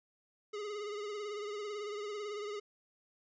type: tone with vibrato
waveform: square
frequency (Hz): 415.5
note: G#4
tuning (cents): +1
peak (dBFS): -39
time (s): 0.53-2.6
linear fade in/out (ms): 10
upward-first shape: triangle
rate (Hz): 18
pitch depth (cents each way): 59
effects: resampled to 16000 Hz